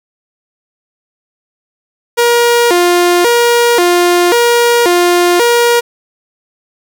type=tone with vibrato; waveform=sawtooth; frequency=408.8 Hz; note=G#4; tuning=27 cents flat; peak=-3 dBFS; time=2.17-5.81 s; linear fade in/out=20 ms; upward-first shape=square; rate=0.93 Hz; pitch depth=260 cents each way; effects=none